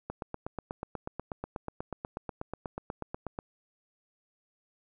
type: click train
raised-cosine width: 1 ms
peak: -21 dBFS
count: 28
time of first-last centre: 0.1-3.389 s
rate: 8.21 Hz
effects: none